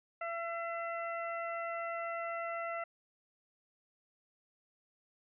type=tone; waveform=20% pulse; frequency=674 Hz; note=E5; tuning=38 cents sharp; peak=-31 dBFS; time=0.21-2.84 s; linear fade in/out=5 ms; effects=resampled to 8000 Hz